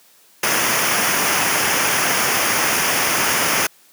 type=noise with comb filter; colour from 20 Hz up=pink; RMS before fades=-18 dBFS; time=0.43-3.67 s; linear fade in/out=5 ms; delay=0.25 ms; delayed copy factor=-0.65; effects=white hiss -52 dBFS RMS until 3.92 s + high-pass 150 Hz 12 dB/octave